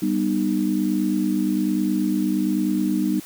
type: chord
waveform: sine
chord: G augmented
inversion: none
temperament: just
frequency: 196 / 245 / 306.2 Hz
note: G3 / B3 / D#4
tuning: 0 / -14 / -28 cents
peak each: -23 / -25 / -22 dBFS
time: 0.02-3.2 s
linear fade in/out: 5 ms
effects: white hiss -42 dBFS RMS until 3.25 s